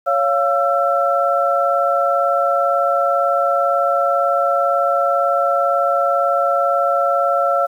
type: tone cluster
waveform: sine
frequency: 557 / 695 / 1339 Hz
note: C#5 / F5 / E6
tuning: +8 / -9 / +27 cents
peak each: -18 dBFS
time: 0.06-7.67 s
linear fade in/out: 20 ms
effects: 8-bit